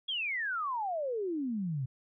sine exponential sweep, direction down, 3374 to 123.47 Hz, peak -31 dBFS, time 0.08-1.86 s, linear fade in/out 10 ms, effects none

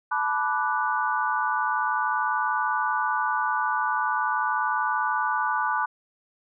sine chord, B minor seventh, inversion third, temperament equal with one note detuned, 867.4 / 987.8 / 1174.7 / 1480 Hz, A5 / B5 / D6 / F#6, -25 / 0 / 0 / 0 cents, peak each -28 dBFS, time 0.11-5.86 s, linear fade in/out 10 ms, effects none

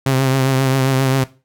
sawtooth tone with vibrato, 132.9 Hz, C3, 27 cents sharp, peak -9 dBFS, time 0.06-1.24 s, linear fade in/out 5 ms, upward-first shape triangle, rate 7.5 Hz, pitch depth 45 cents each way, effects noise-tail reverb RT60 0.3 s tail -17 dB re dry

